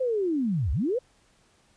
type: linear two-way sweep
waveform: sine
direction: down then up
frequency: 531 to 57.8 to 531 Hz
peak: -23 dBFS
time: 0-0.99 s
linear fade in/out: 10 ms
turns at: 0.72 s
effects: pink hiss -63 dBFS RMS until 1.76 s + resampled to 22050 Hz